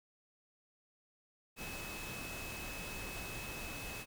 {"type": "tone in noise", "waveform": "sine", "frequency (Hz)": 2579, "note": "E7", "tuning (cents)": -39, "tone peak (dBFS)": -47, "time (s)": [1.56, 4.06], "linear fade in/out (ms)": 50, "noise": "pink", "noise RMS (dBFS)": -45, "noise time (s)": [1.56, 4.06], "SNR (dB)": -5, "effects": []}